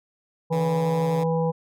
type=harmonic tone; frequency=163.9 Hz; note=E3; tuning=10 cents flat; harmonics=1 / 3 / 5 / 6; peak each=-23 / -24 / -31 / -34 dBFS; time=0.5-1.52 s; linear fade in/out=20 ms
type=tone with vibrato; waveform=10% pulse; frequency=144.4 Hz; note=D3; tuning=29 cents flat; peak=-24 dBFS; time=0.52-1.24 s; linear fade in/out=10 ms; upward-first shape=sine; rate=12 Hz; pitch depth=70 cents each way
effects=none